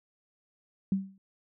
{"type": "tone with exponential decay", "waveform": "sine", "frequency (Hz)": 193.2, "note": "G3", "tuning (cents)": -25, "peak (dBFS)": -21, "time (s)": [0.92, 1.18], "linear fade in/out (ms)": 2, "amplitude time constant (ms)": 56, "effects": []}